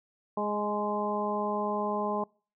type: harmonic tone with a mistuned harmonic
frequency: 207.7 Hz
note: G#3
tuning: in tune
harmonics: 1 / 2 / 3 / 4 / 5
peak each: -34 / -34 / -34 / -34 / -34 dBFS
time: 0.37-2.24 s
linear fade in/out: 5 ms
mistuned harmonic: 4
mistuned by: +16 cents
effects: noise-tail reverb RT60 0.4 s tail -26 dB re dry